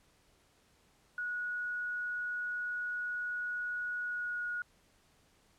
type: tone with pitch glide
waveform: sine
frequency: 1459 to 1446.4 Hz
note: F#6 to F#6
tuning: -25 to -40 cents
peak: -34 dBFS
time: 1.18-4.62 s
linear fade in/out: 2 ms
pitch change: -15 cents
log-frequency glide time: 4.01-4.51 s
effects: pink hiss -68 dBFS RMS until 5.58 s + low-pass 11000 Hz 12 dB/octave